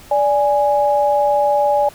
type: tone pair together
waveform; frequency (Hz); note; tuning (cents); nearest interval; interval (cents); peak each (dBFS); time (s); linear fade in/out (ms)
sine; 583.7 / 830; D5 / G#5; -11 / -1; tritone; 610; -15; 0.11-1.89; 5
effects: pink hiss -42 dBFS RMS until 1.94 s